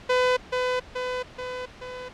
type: tone with echo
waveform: sawtooth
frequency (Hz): 503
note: B4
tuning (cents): +32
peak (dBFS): -15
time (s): 0.09-0.37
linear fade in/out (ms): 10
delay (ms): 430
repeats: 4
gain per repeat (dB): -4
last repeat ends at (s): 2.09
effects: pink hiss -46 dBFS RMS until 2.13 s + low-pass 4000 Hz 12 dB/octave